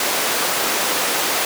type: high-pass noise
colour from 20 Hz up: pink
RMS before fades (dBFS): -20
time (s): 0-1.45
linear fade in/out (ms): 2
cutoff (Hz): 430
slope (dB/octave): 12
effects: none